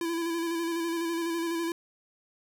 square tone with vibrato, 335 Hz, E4, 28 cents sharp, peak -29 dBFS, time 0.01-1.72 s, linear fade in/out 2 ms, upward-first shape square, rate 12 Hz, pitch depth 27 cents each way, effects none

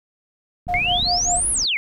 clicks, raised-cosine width 5 ms, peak -21 dBFS, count 12, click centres 0.67 / 0.704 / 0.75 / 0.781 / 0.817 / 0.848 / 0.885 / 0.918 / 0.957 / 0.998 / 1.028 / 1.07 s
brown noise, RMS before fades -33 dBFS, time 0.68-1.66 s, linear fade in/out 10 ms
sine tone with tremolo, 713 Hz, F5, 36 cents sharp, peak -19 dBFS, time 0.68-1.41 s, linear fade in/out 10 ms, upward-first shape sine, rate 5 Hz, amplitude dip 100%
sine exponential two-way sweep, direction up then down, 2093 to 11000 to 2093 Hz, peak -18 dBFS, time 0.74-1.77 s, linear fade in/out 0 ms, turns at 1.51 s
effects none

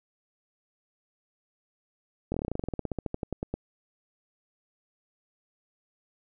slowing click train, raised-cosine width 2 ms, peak -17 dBFS, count 23, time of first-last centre 2.32-3.54 s, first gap 22 ms, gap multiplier 1.08, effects none

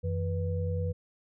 sine tone cluster, 91.6 / 161.7 / 490.2 Hz, F#2 / E3 / B4, -17 / -33 / -13 cents, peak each -29 / -36 / -36 dBFS, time 0.03-0.93 s, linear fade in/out 20 ms, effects none

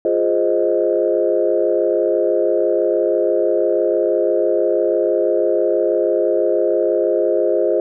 sine chord, F minor seventh, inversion none, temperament equal, 349.2 / 415.3 / 523.3 / 622.3 Hz, F4 / Ab4 / C5 / Eb5, 0 / 0 / 0 / 0 cents, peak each -19 dBFS, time 0.05-7.8 s, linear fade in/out 2 ms, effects tanh soft clip ceiling -3 dBFS

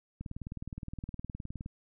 click train, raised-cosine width 5 ms, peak -27 dBFS, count 29, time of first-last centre 0.21-1.661 s, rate 19.3 Hz, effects none

